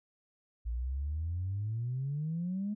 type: exponential sweep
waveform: sine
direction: up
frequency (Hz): 55.8 to 213.4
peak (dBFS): -31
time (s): 0.65-2.75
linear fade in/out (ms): 20
effects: tanh soft clip ceiling -27 dBFS